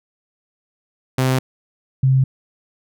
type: tone pair in turn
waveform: sawtooth / sine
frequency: 130 / 132.27 Hz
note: C3 / C3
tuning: -11 / +19 cents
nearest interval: unison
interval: 30 cents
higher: second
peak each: -11 dBFS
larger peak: neither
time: 1.18-1.39 / 2.03-2.24 s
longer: neither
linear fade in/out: 5 ms
effects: none